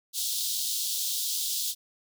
pink high-pass noise, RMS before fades -30 dBFS, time 0.13-1.75 s, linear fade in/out 50 ms, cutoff 3400 Hz, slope 48 dB/octave, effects none

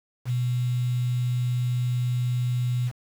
sine tone with quantisation, 123.47 Hz, B2, in tune, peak -22 dBFS, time 0.25-2.92 s, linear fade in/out 50 ms, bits 7, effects none

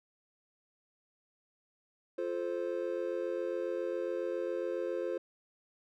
triangle chord, F major, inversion none, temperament just, 349.2 / 436.5 / 523.8 Hz, F4 / A4 / C5, 0 / -14 / +2 cents, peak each -35 / -37 / -34 dBFS, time 2.18-5.18 s, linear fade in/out 5 ms, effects none

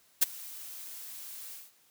blue noise with ADSR envelope, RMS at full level -20 dBFS, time 0.21-1.72 s, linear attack 17 ms, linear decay 17 ms, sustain -24 dB, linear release 190 ms, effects white hiss -65 dBFS RMS until 1.9 s + high-pass 80 Hz 12 dB/octave

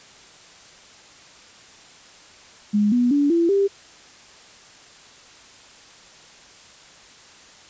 sine tone with pitch steps, 207.7 / 244.2 / 287 / 337.4 / 396.6 Hz, G#3 / B3 / D4 / E4 / G4, 0 / -19 / -40 / +40 / +20 cents, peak -15 dBFS, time 2.73-3.68 s, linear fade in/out 20 ms, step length 190 ms, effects white hiss -47 dBFS RMS until 7.69 s + resampled to 16000 Hz

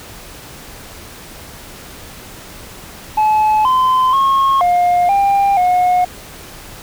sine tone with pitch steps, 859 / 1029 / 1085 / 709 / 796 / 723 Hz, A5 / C6 / C#6 / F5 / G5 / F#5, -42 / -29 / -37 / +26 / +26 / -40 cents, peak -7 dBFS, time 3.17-6.05 s, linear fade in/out 10 ms, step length 480 ms, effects tanh soft clip ceiling -9 dBFS + pink hiss -35 dBFS RMS until 6.82 s

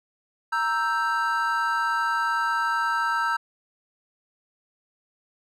triangle chord, E diminished, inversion second, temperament equal, 932.3 / 1318.5 / 1568 Hz, Bb5 / E6 / G6, 0 / 0 / 0 cents, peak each -25 / -24 / -25 dBFS, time 0.52-3.37 s, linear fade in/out 10 ms, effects none

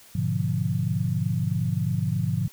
sine chord, G# diminished seventh, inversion none, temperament equal, 103.83 / 123.47 / 146.83 / 174.61 Hz, G#2 / B2 / D3 / F3, 0 / 0 / 0 / 0 cents, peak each -28 dBFS, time 0.15-2.48 s, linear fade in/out 5 ms, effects white hiss -51 dBFS RMS until 2.52 s

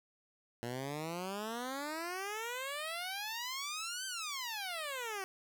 10% pulse exponential two-way sweep, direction up then down, 116.54 to 1568 to 372.3 Hz, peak -30 dBFS, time 0.63-5.24 s, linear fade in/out 0 ms, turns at 4.06 s, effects none

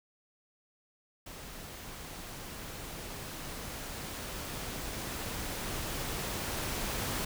pink noise with level ramp, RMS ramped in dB -46 to -34 dBFS, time 1.26-7.25 s, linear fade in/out 5 ms, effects none

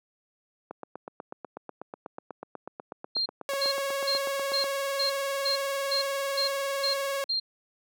click train, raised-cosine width 1 ms, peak -22 dBFS, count 33, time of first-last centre 0.71-4.641 s, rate 8.14 Hz
sine tone bursts, 4191 Hz, C8, 2 cents sharp, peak -25 dBFS, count 10, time 3.15-7.4 s, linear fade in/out 10 ms, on 110 ms, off 350 ms
sawtooth tone with vibrato, 552 Hz, C#5, 7 cents flat, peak -24 dBFS, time 3.49-7.24 s, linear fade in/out 0 ms, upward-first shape sine, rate 20 Hz, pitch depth 34 cents each way
effects high-pass 300 Hz 12 dB/octave

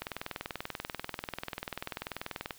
click train, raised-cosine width 0.3 ms, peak -19 dBFS, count 52, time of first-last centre 0.02-2.508 s, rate 20.5 Hz, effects white hiss -56 dBFS RMS until 2.58 s

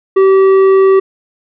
sine tone with tanh clipping, 385 Hz, G4, 31 cents flat, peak -6 dBFS, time 0.16-1 s, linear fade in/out 10 ms, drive 9 dB, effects none

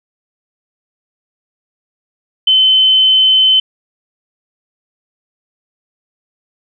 sine tone, 3060 Hz, G7, 42 cents flat, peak -6 dBFS, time 2.47-3.6 s, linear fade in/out 5 ms, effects none

